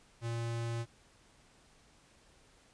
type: tone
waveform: square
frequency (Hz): 116.54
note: A#2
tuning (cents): 0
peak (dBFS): -35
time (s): 0.21-0.86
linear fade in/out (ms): 50
effects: pink hiss -64 dBFS RMS until 2.73 s + resampled to 22050 Hz